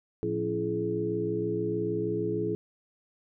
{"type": "tone cluster", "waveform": "sine", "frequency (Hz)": [114.5, 177.5, 277.7, 336.3, 422.8], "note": ["A#2", "F3", "C#4", "E4", "G#4"], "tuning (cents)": [-31, 28, 3, 35, 31], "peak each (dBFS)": [-36, -36, -39, -32, -30], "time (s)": [0.23, 2.55], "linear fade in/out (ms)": 0, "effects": []}